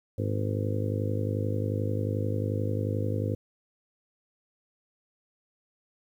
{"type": "harmonic tone", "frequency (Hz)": 51.3, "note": "G#1", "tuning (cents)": -21, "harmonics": [2, 3, 4, 5, 6, 7, 8, 9, 10], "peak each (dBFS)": [-28, -39, -40, -36, -38, -41, -43, -37, -37], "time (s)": [0.18, 3.35], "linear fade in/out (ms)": 5, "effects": ["10-bit"]}